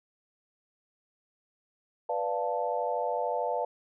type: chord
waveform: sine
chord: B half-diminished seventh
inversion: none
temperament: equal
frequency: 493.9 / 587.3 / 698.5 / 880 Hz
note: B4 / D5 / F5 / A5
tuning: 0 / 0 / 0 / 0 cents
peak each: -33 dBFS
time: 2.09-3.65 s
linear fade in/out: 5 ms
effects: none